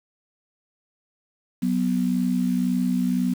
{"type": "tone pair together", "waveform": "sine", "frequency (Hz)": [184.97, 246.9], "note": ["F#3", "B3"], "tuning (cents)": [0, 0], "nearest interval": "perfect fourth", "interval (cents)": 500, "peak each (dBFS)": [-23, -22], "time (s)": [1.62, 3.34], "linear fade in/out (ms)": 10, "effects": ["7-bit"]}